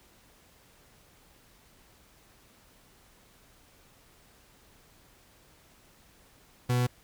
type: tone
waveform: 40% pulse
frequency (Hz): 123.47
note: B2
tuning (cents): 0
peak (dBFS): -23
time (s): 6.69-6.87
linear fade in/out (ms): 10
effects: pink hiss -60 dBFS RMS until 7.03 s